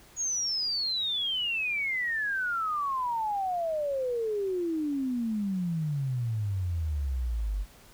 sine exponential sweep, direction down, 6760 to 46.25 Hz, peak -27 dBFS, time 0.16-7.66 s, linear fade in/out 50 ms, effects pink hiss -55 dBFS RMS until 7.93 s

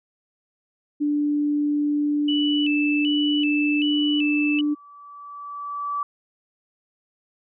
sine tone with pitch glide, 293.7 to 295.9 Hz, D4 to D4, 0 to +13 cents, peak -19 dBFS, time 1-4.75 s, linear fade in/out 20 ms, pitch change +13 cents, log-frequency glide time 1.9-4.29 s
sine tone with vibrato, 2794 Hz, F7, in tune, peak -24 dBFS, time 2.28-4.61 s, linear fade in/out 5 ms, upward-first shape square, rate 1.3 Hz, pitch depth 100 cents each way
sine tone with exponential growth, 1154 Hz, D6, 31 cents flat, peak -22 dBFS, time 3.91-6.03 s, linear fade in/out 2 ms, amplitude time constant 460 ms
effects none

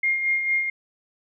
sine tone with tremolo, 2126 Hz, C7, 27 cents sharp, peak -18 dBFS, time 0.03-0.7 s, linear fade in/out 5 ms, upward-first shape sine, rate 4.4 Hz, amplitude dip 50%, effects none

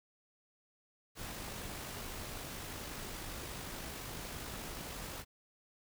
pink noise with amplitude modulation, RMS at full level -43 dBFS, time 1.15-5.25 s, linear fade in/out 50 ms, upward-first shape sine, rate 51.7 Hz, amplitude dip 25%, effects none

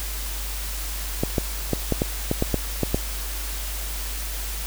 clicks, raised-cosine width 2 ms, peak -7 dBFS, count 10, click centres 1.235 / 1.382 / 1.733 / 1.923 / 2.019 / 2.314 / 2.424 / 2.543 / 2.833 / 2.945 s, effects added 50 Hz sine -29 dBFS peak until 4.66 s + white hiss -33 dBFS RMS until 4.66 s

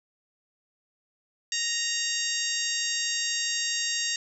harmonic tone, 932.3 Hz, A#5, in tune, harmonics 2 / 3 / 4 / 5 / 6 / 7 / 8, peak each -34 / -34 / -34 / -34 / -34 / -34 / -34 dBFS, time 1.52-4.16 s, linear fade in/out 2 ms, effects 10-bit

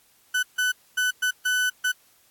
35% pulse tone bursts at uneven times, 1500 Hz, F#6, 23 cents sharp, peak -19 dBFS, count 6, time 0.34-0.43 / 0.58-0.72 / 0.97-1.11 / 1.22-1.31 / 1.45-1.7 / 1.84-1.92 s, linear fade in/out 10 ms, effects white hiss -60 dBFS RMS until 2.3 s + AAC 64 kbps

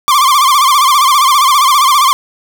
45% pulse tone with vibrato, 1108.7 Hz, C#6, in tune, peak -6 dBFS, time 0.08-2.13 s, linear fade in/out 0 ms, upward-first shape sine, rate 15 Hz, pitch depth 130 cents each way, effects 8-bit

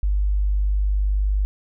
sine tone, 49.89 Hz, G1, 31 cents sharp, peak -17 dBFS, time 0.03-1.45 s, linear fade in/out 0 ms, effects none

